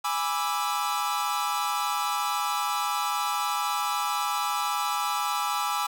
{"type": "chord", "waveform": "45% pulse", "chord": "E dominant seventh", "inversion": "first", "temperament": "equal with one note detuned", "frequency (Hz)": [825.8, 987.8, 1174.7, 1318.5], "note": ["G#5", "B5", "D6", "E6"], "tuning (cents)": [-10, 0, 0, 0], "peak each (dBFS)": [-31, -32, -31, -31], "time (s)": [0.04, 5.87], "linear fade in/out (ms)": 10, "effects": []}